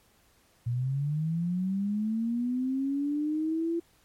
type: linear sweep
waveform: sine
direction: up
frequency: 116.54 to 340 Hz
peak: -26 dBFS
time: 0.66-3.8 s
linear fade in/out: 10 ms
effects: pink hiss -64 dBFS RMS until 4.04 s + MP3 64 kbps